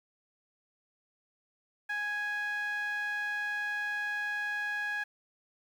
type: tone with band-pass filter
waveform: sawtooth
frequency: 830.6 Hz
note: G#5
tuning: in tune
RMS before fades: -34 dBFS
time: 1.89-5.04 s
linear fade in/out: 10 ms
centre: 1800 Hz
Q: 4.8
effects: 10-bit